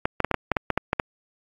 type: clicks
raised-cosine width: 0.5 ms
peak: -6 dBFS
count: 11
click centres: 0.055 / 0.203 / 0.246 / 0.313 / 0.343 / 0.517 / 0.568 / 0.703 / 0.776 / 0.931 / 0.998 s
effects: AAC 32 kbps